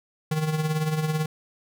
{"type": "tone with tremolo", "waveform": "square", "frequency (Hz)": 155.56, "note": "D#3", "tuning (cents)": 0, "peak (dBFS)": -21, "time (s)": [0.31, 1.26], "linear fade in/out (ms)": 5, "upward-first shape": "triangle", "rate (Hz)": 18, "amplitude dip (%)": 65, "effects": []}